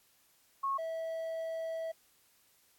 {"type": "tone pair in turn", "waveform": ["sine", "triangle"], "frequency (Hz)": [1093, 651.8], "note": ["C#6", "E5"], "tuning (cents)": [-25, -20], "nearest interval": "major sixth", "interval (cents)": 895, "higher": "first", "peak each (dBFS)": [-30, -33], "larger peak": "first", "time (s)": [[0.63, 0.78], [0.78, 1.92]], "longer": "second", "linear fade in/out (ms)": 10, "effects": ["white hiss -68 dBFS RMS until 2.78 s", "AAC 64 kbps"]}